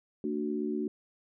sine chord, D major, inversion second, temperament equal with one note detuned, 225.1 / 293.7 / 370 Hz, A3 / D4 / F#4, +40 / 0 / 0 cents, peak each -34 dBFS, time 0.24-0.88 s, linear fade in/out 2 ms, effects none

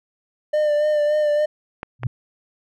triangle tone with vibrato, 599 Hz, D5, 34 cents sharp, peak -14 dBFS, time 0.53-1.46 s, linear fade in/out 10 ms, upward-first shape sine, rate 3.5 Hz, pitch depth 28 cents each way
clicks, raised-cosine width 0.5 ms, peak -14 dBFS, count 2, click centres 1.831 / 2.034 s
sine tone with exponential growth, 122.1 Hz, B2, 19 cents flat, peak -15 dBFS, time 1.99-2.07 s, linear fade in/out 5 ms, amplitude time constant 17 ms
effects none

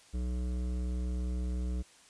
sine tone with hard clipping, 61.5 Hz, B1, 7 cents flat, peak -33 dBFS, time 0.13-1.83 s, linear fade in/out 20 ms, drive 13 dB, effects white hiss -59 dBFS RMS until 2.09 s + resampled to 22050 Hz

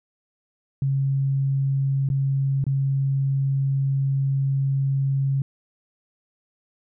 sine tone with dropouts, 136.6 Hz, C#3, 25 cents flat, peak -19 dBFS, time 0.82-5.42 s, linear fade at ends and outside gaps 2 ms, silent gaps 2.089-2.1 / 2.641-2.666 s, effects none

